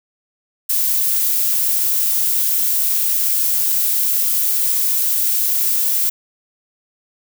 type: noise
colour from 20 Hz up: violet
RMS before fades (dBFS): -17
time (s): 0.69-6.1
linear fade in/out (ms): 10
effects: none